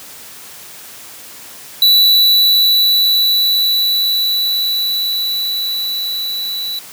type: tone with level ramp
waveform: square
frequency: 3951 Hz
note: B7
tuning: in tune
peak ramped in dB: -7 to -20 dBFS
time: 1.82-6.79 s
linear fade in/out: 2 ms
effects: white hiss -35 dBFS RMS until 6.92 s + high-pass 80 Hz 12 dB/octave